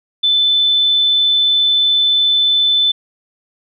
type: tone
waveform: sine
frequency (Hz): 3517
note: A7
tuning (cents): -1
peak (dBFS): -10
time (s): 0.23-2.92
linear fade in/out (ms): 10
effects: none